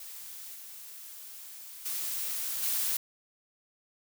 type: noise with level steps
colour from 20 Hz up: blue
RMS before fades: -44 / -46 / -34 / -30 dBFS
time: 0-2.97 s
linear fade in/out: 2 ms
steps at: 0.54 / 1.85 / 2.62 s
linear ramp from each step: 10 ms
effects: none